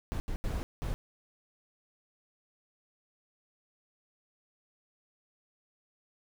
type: noise bursts at uneven times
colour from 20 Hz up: brown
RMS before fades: -33 dBFS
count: 4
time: 0.12-0.2 / 0.28-0.36 / 0.44-0.63 / 0.82-0.94 s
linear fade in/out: 0 ms
effects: none